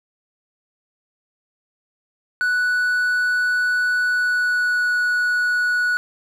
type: tone with pitch glide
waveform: triangle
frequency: 1480 to 1468.1 Hz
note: F#6 to F#6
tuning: 0 to -14 cents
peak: -15 dBFS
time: 2.41-5.97 s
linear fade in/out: 0 ms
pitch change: -14 cents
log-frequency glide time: 4.02-4.95 s
effects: none